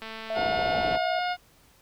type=click train; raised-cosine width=0.3 ms; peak=-23 dBFS; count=209; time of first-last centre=0.02-0.957 s; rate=222 Hz
type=tone with pitch glide; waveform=sine; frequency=659.3 to 655.1 Hz; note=E5 to E5; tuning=0 to -11 cents; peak=-28 dBFS; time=0.3-1.19 s; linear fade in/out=2 ms; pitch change=-11 cents; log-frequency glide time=0.43-0.54 s
type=harmonic tone; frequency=718 Hz; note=F5; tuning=48 cents sharp; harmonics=1 / 2 / 3 / 4 / 5 / 6 / 7; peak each=-27 / -33 / -37 / -39 / -41 / -43 / -44 dBFS; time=0.34-1.37 s; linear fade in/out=50 ms
type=low-pass noise; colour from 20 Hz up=white; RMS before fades=-34 dBFS; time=0.36-0.98 s; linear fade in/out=10 ms; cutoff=910 Hz; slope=96 dB/octave
effects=pink hiss -59 dBFS RMS until 1.81 s